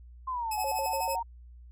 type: exponential two-way sweep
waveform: sine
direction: down then up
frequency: 1061 to 847 to 930 Hz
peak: -30 dBFS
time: 0.27-1.23 s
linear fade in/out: 10 ms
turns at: 0.55 s
type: tone with tremolo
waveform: 10% pulse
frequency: 2570 Hz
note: E7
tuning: 45 cents flat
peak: -25 dBFS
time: 0.51-1.16 s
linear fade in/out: 5 ms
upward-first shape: sine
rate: 12 Hz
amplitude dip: 65%
type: tone with vibrato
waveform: sine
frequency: 638 Hz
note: D#5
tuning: 43 cents sharp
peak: -32 dBFS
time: 0.57-1.2 s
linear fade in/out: 10 ms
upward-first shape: square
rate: 6.9 Hz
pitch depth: 270 cents each way
effects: added 60 Hz sine -47 dBFS peak until 1.71 s